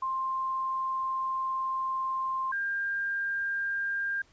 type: tone pair in turn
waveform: sine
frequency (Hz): 1053 / 1600.2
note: C6 / G6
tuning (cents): +11 / +35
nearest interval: perfect fifth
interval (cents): 724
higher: second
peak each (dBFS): -28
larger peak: neither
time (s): 0.02-2.52 / 2.52-4.22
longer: first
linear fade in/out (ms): 5
effects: pink hiss -63 dBFS RMS until 4.32 s + resampled to 16000 Hz